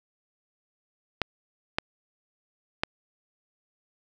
clicks, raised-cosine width 0.3 ms, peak -8 dBFS, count 3, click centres 1.217 / 1.785 / 2.835 s, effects none

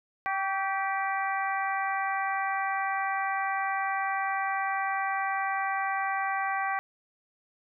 harmonic tone with a mistuned harmonic, 390 Hz, G4, 9 cents flat, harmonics 2 / 3 / 4 / 5 / 6, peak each -30 / -33 / -35 / -34 / -40 dBFS, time 0.26-6.79 s, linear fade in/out 0 ms, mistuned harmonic 3, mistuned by -38 cents, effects none

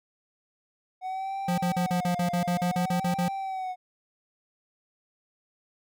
triangle tone with vibrato, 740 Hz, F#5, in tune, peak -28 dBFS, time 1.01-3.76 s, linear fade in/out 50 ms, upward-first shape sine, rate 0.56 Hz, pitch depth 97 cents each way
square tone bursts, 176.5 Hz, F3, 19 cents sharp, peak -25 dBFS, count 13, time 1.48-3.284 s, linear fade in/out 5 ms, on 100 ms, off 42 ms
effects none

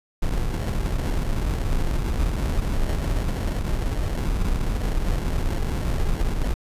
brown noise with sample-and-hold, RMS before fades -23 dBFS, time 0.22-6.54 s, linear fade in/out 5 ms, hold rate 1225 Hz, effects resampled to 32000 Hz

